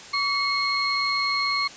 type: tone cluster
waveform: sine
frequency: 1136 / 2181 / 4246 Hz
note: C#6 / C#7 / C8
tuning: +42 / -29 / +25 cents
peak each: -26 dBFS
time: 0.13-1.68 s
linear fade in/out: 10 ms
effects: white hiss -42 dBFS RMS until 1.76 s + resampled to 16000 Hz